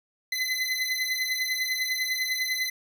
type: beating tone pair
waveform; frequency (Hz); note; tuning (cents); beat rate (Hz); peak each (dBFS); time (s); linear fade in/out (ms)
25% pulse; 2024 / 2034; B6 / C7; +42 / -50; 10; -25 / -26; 0.32-2.7; 5
effects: none